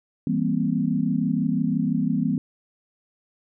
sine chord, C dominant seventh, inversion first, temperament just, 163.52 / 196.22 / 235.5 / 261.6 Hz, E3 / G3 / Bb3 / C4, -14 / +2 / +18 / 0 cents, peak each -26 / -26 / -25 / -26 dBFS, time 0.27-2.38 s, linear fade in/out 2 ms, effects none

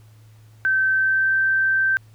sine tone with pitch glide, 1545 to 1558.4 Hz, G6 to G6, -26 to -11 cents, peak -16 dBFS, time 0.65-1.97 s, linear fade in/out 0 ms, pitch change +15 cents, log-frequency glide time 0.92-1.34 s, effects added 109 Hz sine -46 dBFS peak until 2.14 s + pink hiss -59 dBFS RMS until 2.14 s

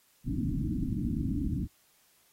white low-pass noise, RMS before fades -31 dBFS, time 0.24-1.68 s, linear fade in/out 50 ms, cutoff 310 Hz, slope 96 dB/octave, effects white hiss -66 dBFS RMS until 2.32 s + AAC 48 kbps

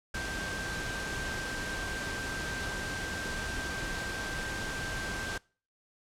sine tone in noise, 1571 Hz, G6, 3 cents sharp, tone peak -37 dBFS, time 0.14-5.38 s, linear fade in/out 5 ms, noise pink, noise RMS -37 dBFS, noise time 0.14-5.38 s, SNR -3 dB, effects noise-tail reverb RT60 0.4 s tail -24 dB re dry + low-pass 8000 Hz 12 dB/octave

